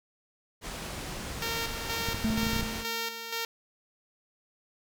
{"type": "low-pass noise", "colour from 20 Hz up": "pink", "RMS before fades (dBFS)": -38, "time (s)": [0.61, 2.85], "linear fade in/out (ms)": 50, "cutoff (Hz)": 9800, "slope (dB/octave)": 12}
{"type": "tone with tremolo", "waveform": "5% pulse", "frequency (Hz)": 459.2, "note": "A#4", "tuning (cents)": -26, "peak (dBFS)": -19, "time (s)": [1.42, 3.45], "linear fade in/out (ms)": 2, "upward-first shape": "square", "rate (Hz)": 2.1, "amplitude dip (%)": 55}
{"type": "clicks", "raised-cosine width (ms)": 5, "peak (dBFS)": -21, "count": 11, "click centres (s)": [2.087, 2.145, 2.243, 2.303, 2.379, 2.432, 2.468, 2.533, 2.564, 2.595, 2.63]}
{"type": "tone with exponential decay", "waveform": "triangle", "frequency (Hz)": 220, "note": "A3", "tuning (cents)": 0, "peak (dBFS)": -22, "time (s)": [2.24, 3.44], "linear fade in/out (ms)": 5, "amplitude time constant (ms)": 260}
{"effects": []}